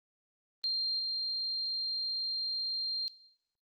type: tone with level steps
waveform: sine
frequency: 4186 Hz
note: C8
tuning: in tune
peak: -29 / -31 dBFS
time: 0.64-3.08 s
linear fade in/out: 0 ms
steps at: 0.99 s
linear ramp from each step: 5 ms
effects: noise-tail reverb RT60 0.8 s tail -18 dB re dry + Opus 32 kbps